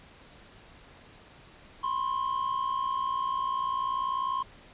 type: tone pair together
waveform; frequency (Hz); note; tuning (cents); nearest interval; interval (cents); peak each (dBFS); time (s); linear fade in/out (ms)
triangle; 1011.8 / 1072; B5 / C6; +42 / +42; minor second; 100; -31 / -27; 1.83-4.43; 10
effects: pink hiss -53 dBFS RMS until 4.73 s + resampled to 8000 Hz